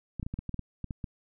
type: clicks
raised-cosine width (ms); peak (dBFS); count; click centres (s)
5; -22; 11; 0.197 / 0.229 / 0.265 / 0.34 / 0.39 / 0.493 / 0.543 / 0.593 / 0.843 / 0.908 / 1.042
effects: none